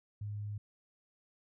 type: tone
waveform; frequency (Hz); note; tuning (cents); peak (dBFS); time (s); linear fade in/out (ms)
sine; 103.83; G#2; 0; -37; 0.21-0.58; 5
effects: none